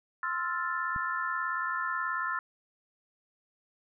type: chord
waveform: sine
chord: F major seventh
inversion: second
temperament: equal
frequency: 1046.5 / 1318.5 / 1396.9 / 1760 Hz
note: C6 / E6 / F6 / A6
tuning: 0 / 0 / 0 / 0 cents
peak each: -35 dBFS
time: 0.23-2.39 s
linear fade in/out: 2 ms
type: click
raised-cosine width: 5 ms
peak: -29 dBFS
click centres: 0.962 s
effects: none